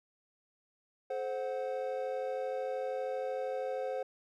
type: chord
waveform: triangle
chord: F# diminished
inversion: first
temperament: equal with one note detuned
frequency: 430.4 / 523.3 / 740 Hz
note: A4 / C5 / F#5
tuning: -38 / 0 / 0 cents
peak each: -39 / -33 / -39 dBFS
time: 1.1-4.03 s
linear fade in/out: 5 ms
effects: none